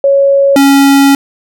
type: tone pair in turn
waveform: sine / square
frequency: 554.4 / 277.2 Hz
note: C#5 / C#4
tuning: 0 / 0 cents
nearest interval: octave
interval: 1200 cents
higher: first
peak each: -4 dBFS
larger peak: neither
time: 0.04-0.56 / 0.56-1.15 s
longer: second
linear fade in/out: 2 ms
effects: none